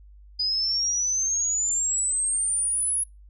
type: exponential sweep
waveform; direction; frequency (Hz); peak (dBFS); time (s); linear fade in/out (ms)
sine; up; 4937 to 10548; -22; 0.39-3.04; 10
effects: noise-tail reverb RT60 0.2 s tail -26 dB re dry + added 50 Hz sine -46 dBFS peak until 3.29 s